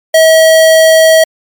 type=tone; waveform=square; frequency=642 Hz; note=E5; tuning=46 cents flat; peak=-3 dBFS; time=0.14-1.24 s; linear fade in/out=5 ms; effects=MP3 96 kbps